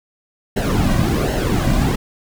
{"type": "noise with flanger", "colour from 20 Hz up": "brown", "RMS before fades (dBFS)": -17, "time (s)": [0.56, 1.96], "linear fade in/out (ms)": 10, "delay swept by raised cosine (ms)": [0.83, 2.33], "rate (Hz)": 1.3, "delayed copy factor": -0.7, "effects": []}